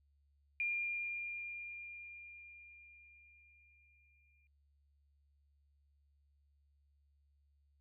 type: tone with exponential decay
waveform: sine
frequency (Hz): 2403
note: D7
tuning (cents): +39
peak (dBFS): -33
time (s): 0.6-4.47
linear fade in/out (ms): 1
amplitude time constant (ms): 840
effects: added 71 Hz sine -70 dBFS peak until 7.8 s